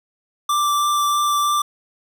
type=tone with vibrato; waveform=square; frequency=1174.7 Hz; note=D6; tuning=in tune; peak=-17 dBFS; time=0.49-1.62 s; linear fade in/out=5 ms; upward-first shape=triangle; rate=3.1 Hz; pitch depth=10 cents each way; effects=none